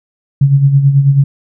sine tone with tremolo, 139 Hz, C#3, 5 cents sharp, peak -3 dBFS, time 0.41-1.24 s, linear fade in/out 5 ms, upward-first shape sine, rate 9.2 Hz, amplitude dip 60%, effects none

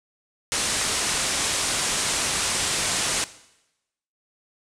white low-pass noise, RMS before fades -25 dBFS, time 0.52-3.24 s, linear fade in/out 0 ms, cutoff 9600 Hz, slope 48 dB/octave, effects noise-tail reverb RT60 0.9 s tail -17 dB re dry

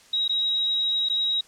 sine tone with dropouts, 3822 Hz, A#7, 43 cents sharp, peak -21 dBFS, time 0.13-1.41 s, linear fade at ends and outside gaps 5 ms, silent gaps 0.28-0.293 / 1.088-1.097 s, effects white hiss -53 dBFS RMS until 1.47 s + low-pass 8000 Hz 12 dB/octave

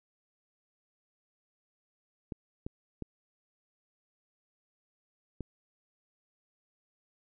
clicks, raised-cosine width 3 ms, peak -24 dBFS, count 4, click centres 2.322 / 2.665 / 3.023 / 5.407 s, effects none

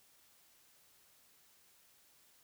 silence, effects white hiss -67 dBFS RMS until 2.43 s

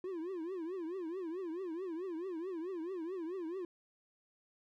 triangle tone with vibrato, 350 Hz, F4, 4 cents sharp, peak -36 dBFS, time 0.04-3.65 s, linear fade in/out 2 ms, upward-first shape triangle, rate 4.6 Hz, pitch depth 210 cents each way, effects none

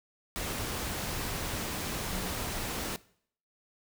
sine tone in noise, 184.8 Hz, F#3, 2 cents flat, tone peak -39 dBFS, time 2.09-2.33 s, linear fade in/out 0 ms, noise pink, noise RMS -35 dBFS, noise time 0.36-2.96 s, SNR -7 dB, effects noise-tail reverb RT60 0.6 s tail -20 dB re dry

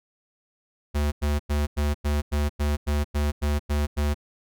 square tone bursts, 73.5 Hz, D2, 2 cents sharp, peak -22 dBFS, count 12, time 0.94-4.145 s, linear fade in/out 20 ms, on 180 ms, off 95 ms, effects none

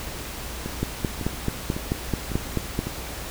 two click trains, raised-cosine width 3 ms, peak -16 / -10 dBFS, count 5 / 10, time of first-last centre 0.66-2.87 / 0.83-2.791 s, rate 1.81 / 4.59 Hz, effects added 60 Hz sine -38 dBFS peak until 3.3 s + pink hiss -35 dBFS RMS until 3.3 s

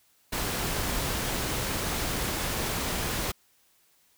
pink noise, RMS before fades -30 dBFS, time 0.32-3.32 s, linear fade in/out 10 ms, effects white hiss -65 dBFS RMS until 4.17 s

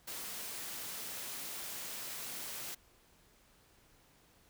white high-pass noise, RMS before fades -43 dBFS, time 0.07-2.75 s, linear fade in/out 10 ms, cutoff 120 Hz, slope 24 dB/octave, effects pink hiss -66 dBFS RMS until 4.49 s

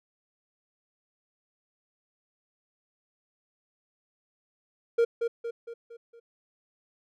triangle tone with echo, 466.2 Hz, A#4, in tune, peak -17 dBFS, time 4.98-5.05 s, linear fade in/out 10 ms, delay 230 ms, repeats 5, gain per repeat -6 dB, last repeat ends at 6.2 s, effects none

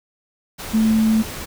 sine tone in noise, 220.2 Hz, A3, 2 cents sharp, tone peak -13 dBFS, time 0.73-1.23 s, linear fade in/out 20 ms, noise pink, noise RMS -31 dBFS, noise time 0.58-1.46 s, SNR +15 dB, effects none

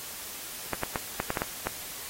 clicks, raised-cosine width 0.5 ms, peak -13 dBFS, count 8, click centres 0.733 / 0.834 / 0.958 / 1.201 / 1.304 / 1.372 / 1.419 / 1.67 s, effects white hiss -40 dBFS RMS until 2.09 s + AAC 48 kbps

